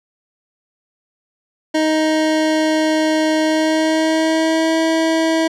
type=tone with pitch glide; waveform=25% pulse; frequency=312.8 to 323.6 Hz; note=D#4 to E4; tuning=+9 to -32 cents; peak=-10 dBFS; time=1.74-5.48 s; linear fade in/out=10 ms; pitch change=+59 cents; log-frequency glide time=3.42-4.78 s; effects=low-pass 7000 Hz 12 dB/octave